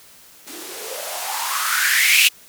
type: noise with band-pass filter sweep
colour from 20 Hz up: violet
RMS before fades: -20 dBFS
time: 0.46-2.29 s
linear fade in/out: 20 ms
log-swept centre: 280 to 2800 Hz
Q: 6.9
effects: white hiss -47 dBFS RMS until 2.48 s